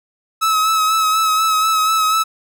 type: tone with vibrato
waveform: 45% pulse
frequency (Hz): 1290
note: E6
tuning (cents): -38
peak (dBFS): -13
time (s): 0.41-2.24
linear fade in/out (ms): 20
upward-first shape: sine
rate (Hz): 4.1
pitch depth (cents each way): 29
effects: none